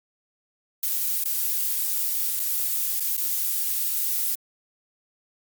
violet noise with dropouts, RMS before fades -25 dBFS, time 0.83-4.35 s, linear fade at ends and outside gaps 1 ms, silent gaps 1.238-1.256 / 2.394-2.4 / 2.997-3.005 / 3.167-3.178 s, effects Opus 48 kbps

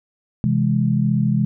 sine chord, C augmented, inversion none, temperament equal, 130.81 / 164.81 / 207.7 Hz, C3 / E3 / G#3, 0 / 0 / 0 cents, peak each -19 / -21 / -19 dBFS, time 0.44-1.45 s, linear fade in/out 0 ms, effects none

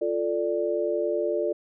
sine chord, D minor, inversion first, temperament equal, 349.2 / 440 / 587.3 Hz, F4 / A4 / D5, 0 / 0 / 0 cents, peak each -28 / -28 / -27 dBFS, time 0.01-1.53 s, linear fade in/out 10 ms, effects none

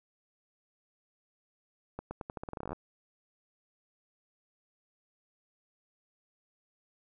accelerating click train, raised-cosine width 1 ms, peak -24 dBFS, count 17, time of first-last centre 1.99-2.731 s, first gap 120 ms, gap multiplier 0.85, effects none

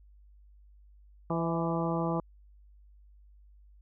harmonic tone with a mistuned harmonic, 167.1 Hz, E3, 24 cents sharp, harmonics 1 / 2 / 3 / 4 / 5 / 6 / 7, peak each -31 / -34 / -36 / -37 / -38 / -39 / -39 dBFS, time 1.3-2.2 s, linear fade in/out 2 ms, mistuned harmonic 4, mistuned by -34 cents, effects added 50 Hz sine -54 dBFS peak until 3.81 s

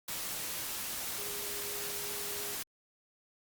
sine tone in noise, 410 Hz, G#4, 22 cents flat, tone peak -46 dBFS, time 1.18-2.55 s, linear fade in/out 5 ms, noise white, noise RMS -38 dBFS, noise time 0.08-2.63 s, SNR -11 dB, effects Opus 48 kbps

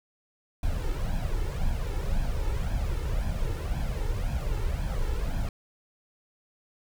brown noise with flanger, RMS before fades -28 dBFS, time 0.63-5.49 s, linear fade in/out 2 ms, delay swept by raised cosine 1.2 to 2.3 ms, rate 1.9 Hz, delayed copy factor +0.7, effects none

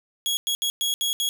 sawtooth tone bursts at uneven times, 3325 Hz, G#7, 1 cent sharp, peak -19 dBFS, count 6, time 0.26-0.37 / 0.47-0.55 / 0.62-0.7 / 0.81-0.94 / 1.01-1.13 / 1.2-1.29 s, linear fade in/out 0 ms, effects none

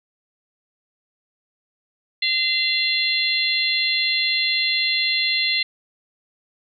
harmonic tone, 688 Hz, F5, 26 cents flat, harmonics 3 / 4 / 5 / 6, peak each -23 / -26 / -25 / -22 dBFS, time 2.22-5.63 s, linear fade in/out 5 ms, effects none

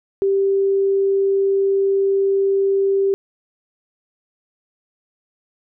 sine tone, 392 Hz, G4, in tune, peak -14 dBFS, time 0.22-3.14 s, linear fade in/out 0 ms, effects none

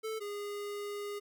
square tone pair in turn, 439.7 / 409.8 Hz, A4 / G#4, -1 / -23 cents, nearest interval minor second, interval 122 cents, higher first, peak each -36 / -38 dBFS, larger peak first, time 0.03-0.2 / 0.2-1.2 s, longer second, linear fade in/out 20 ms, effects none

